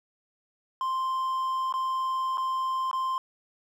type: tone with dropouts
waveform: triangle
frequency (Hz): 1046.5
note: C6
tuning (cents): 0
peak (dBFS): -24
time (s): 0.81-3.18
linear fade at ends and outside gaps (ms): 1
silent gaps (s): 1.725-1.739 / 2.373-2.38 / 2.913-2.93
effects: none